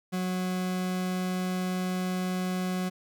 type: tone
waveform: 40% pulse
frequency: 183.6 Hz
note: F#3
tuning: 13 cents flat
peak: -27 dBFS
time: 0.12-2.9 s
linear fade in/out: 20 ms
effects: none